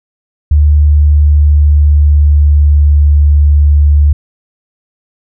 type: tone with pitch glide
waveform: sine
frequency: 74.2 to 73.22 Hz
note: D2 to D2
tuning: +18 to -5 cents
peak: -3 dBFS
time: 0.51-4.13 s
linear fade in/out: 5 ms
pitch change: -23 cents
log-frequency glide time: 0.7-3 s
effects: none